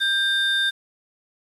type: tone pair together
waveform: triangle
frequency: 1587 / 3620 Hz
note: G6 / A7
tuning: +21 / +48 cents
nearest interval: octave + major second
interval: 1427 cents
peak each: -20 dBFS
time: 0-0.71 s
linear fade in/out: 20 ms
effects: resampled to 32000 Hz + 8-bit